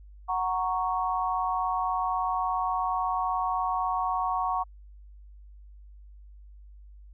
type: chord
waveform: sine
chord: F# major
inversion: none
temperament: equal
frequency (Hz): 740 / 932.3 / 1108.7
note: F#5 / A#5 / C#6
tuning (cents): 0 / 0 / 0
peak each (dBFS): -29 / -31 / -29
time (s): 0.28-4.64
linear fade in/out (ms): 20
effects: added 50 Hz sine -46 dBFS peak until 7.13 s